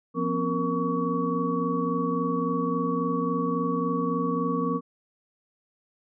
sine tone cluster, 174.4 / 245.6 / 269.2 / 466.9 / 1127 Hz, F3 / B3 / C4 / A#4 / C#6, -2 / -9 / +49 / +3 / +28 cents, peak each -30 dBFS, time 0.14-4.81 s, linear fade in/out 50 ms, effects none

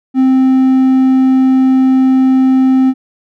triangle tone, 261.6 Hz, C4, in tune, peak -4 dBFS, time 0.14-2.94 s, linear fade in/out 50 ms, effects none

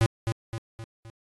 square tone with echo, 113.2 Hz, A2, 50 cents sharp, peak -19 dBFS, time 0.01-0.06 s, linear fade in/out 0 ms, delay 260 ms, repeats 4, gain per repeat -6 dB, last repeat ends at 1.1 s, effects AAC 32 kbps

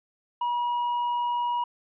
triangle tone with tanh clipping, 963 Hz, B5, 44 cents flat, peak -25 dBFS, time 0.41-1.64 s, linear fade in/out 5 ms, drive 8 dB, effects resampled to 8000 Hz

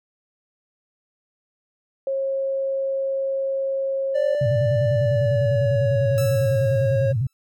sine tone, 541 Hz, C#5, 42 cents flat, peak -21 dBFS, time 2.07-4.35 s, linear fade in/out 2 ms
triangle tone with pitch glide, 587.3 to 544.8 Hz, D5 to C#5, 0 to -30 cents, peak -18 dBFS, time 4.14-7.13 s, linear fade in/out 20 ms, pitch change -130 cents, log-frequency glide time 4.89-6.54 s
sine tone with vibrato, 120.1 Hz, B2, 48 cents flat, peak -19 dBFS, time 4.41-7.27 s, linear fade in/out 5 ms, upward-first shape square, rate 10 Hz, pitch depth 180 cents each way
5% pulse tone with exponential decay, 1318.5 Hz, E6, in tune, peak -19 dBFS, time 6.18-7.33 s, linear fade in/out 0 ms, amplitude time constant 250 ms
effects none

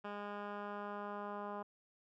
10% pulse tone with low-pass filter sweep, 205 Hz, G#3, 22 cents flat, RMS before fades -44 dBFS, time 0.04-1.63 s, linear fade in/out 10 ms, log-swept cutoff 2000 to 1100 Hz, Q 1.6, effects none

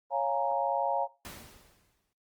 sine chord, Bb minor seventh, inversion first, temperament equal, 554.4 / 698.5 / 830.6 / 932.3 Hz, Db5 / F5 / Ab5 / Bb5, 0 / 0 / 0 / 0 cents, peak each -32 dBFS, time 0.1-1.08 s, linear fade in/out 50 ms
pink noise with exponential decay, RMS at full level -42 dBFS, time 1.25-2.13 s, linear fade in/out 0 ms, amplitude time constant 190 ms
effects noise-tail reverb RT60 0.3 s tail -18 dB re dry + Opus 32 kbps

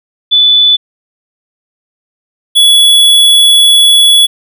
sine / square tone pair in turn, 3483 / 3392 Hz, A7 / G#7, -18 / +36 cents, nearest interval unison, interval 46 cents, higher first, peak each -3 dBFS, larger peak neither, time 0.31-0.77 / 2.55-4.27 s, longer second, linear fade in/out 20 ms, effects none

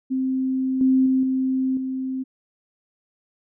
sine tone with level steps, 261.6 Hz, C4, in tune, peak -20 / -14 / -16 / -19 / -24 dBFS, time 0.1-2.24 s, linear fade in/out 20 ms, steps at 0.81 / 1.06 / 1.23 / 1.77 s, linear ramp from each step 2 ms, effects none

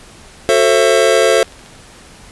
square chord, F# half-diminished seventh, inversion none, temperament just, 370 / 444 / 532.8 / 666 Hz, F#4 / A4 / C5 / E5, 0 / +16 / +31 / +18 cents, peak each -19 / -14 / -14 / -16 dBFS, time 0.49-1.43 s, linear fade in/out 0 ms
clicks, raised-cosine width 0.2 ms, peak -23 dBFS, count 7, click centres 1.362 / 1.406 / 1.444 / 1.478 / 1.523 / 1.593 / 1.661 s
effects pink hiss -40 dBFS RMS until 2.31 s + resampled to 24000 Hz

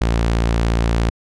sawtooth tone, 57.1 Hz, A#1, 35 cents flat, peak -11 dBFS, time 0.01-1.1 s, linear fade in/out 5 ms, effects low-pass 7000 Hz 12 dB/octave

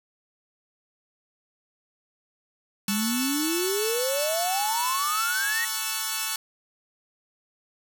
5% pulse chord, F# minor seventh, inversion first, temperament equal, 880 / 1108.7 / 1318.5 / 1480 Hz, A5 / C#6 / E6 / F#6, 0 / 0 / 0 / 0 cents, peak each -21 dBFS, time 2.88-6.36 s, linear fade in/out 2 ms
sine exponential sweep, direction up, 196 to 1916 Hz, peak -25 dBFS, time 2.88-5.65 s, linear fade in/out 5 ms
effects none

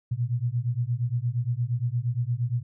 sine beating tone pair, 116.54 / 125.14 Hz, A#2 / B2, 0 / +23 cents, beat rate 8.6 Hz, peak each -27 dBFS, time 0.11-2.63 s, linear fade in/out 10 ms, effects none

